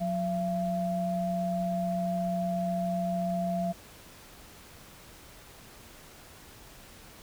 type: tone pair together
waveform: sine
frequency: 180.6 / 678.5 Hz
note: F#3 / E5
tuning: -42 / +50 cents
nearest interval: octave + major seventh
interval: 2292 cents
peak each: -30 / -30 dBFS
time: 0-3.73 s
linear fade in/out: 20 ms
effects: pink hiss -51 dBFS RMS until 7.22 s